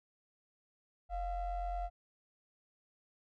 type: ring-modulated tone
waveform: triangle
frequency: 329.6 Hz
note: E4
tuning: in tune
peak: -30 dBFS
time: 1.09-1.9 s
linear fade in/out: 50 ms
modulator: 374 Hz
effects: none